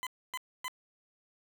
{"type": "tone bursts", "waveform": "20% pulse", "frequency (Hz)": 1015, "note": "B5", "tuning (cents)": 47, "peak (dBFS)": -30, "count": 3, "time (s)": [0.03, 0.681], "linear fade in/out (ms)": 0, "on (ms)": 37, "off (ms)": 270, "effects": []}